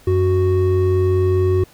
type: tone pair together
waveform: triangle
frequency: 92.5 / 370 Hz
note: F#2 / F#4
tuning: 0 / 0 cents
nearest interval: 2 octaves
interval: 2400 cents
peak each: -14 dBFS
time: 0.07-1.64 s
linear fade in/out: 5 ms
effects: pink hiss -49 dBFS RMS until 1.73 s